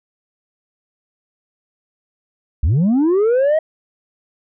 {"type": "linear sweep", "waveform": "sine", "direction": "up", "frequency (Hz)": [59, 644], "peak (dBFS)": -9, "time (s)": [2.63, 3.59], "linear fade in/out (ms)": 5, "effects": ["tanh soft clip ceiling -11 dBFS"]}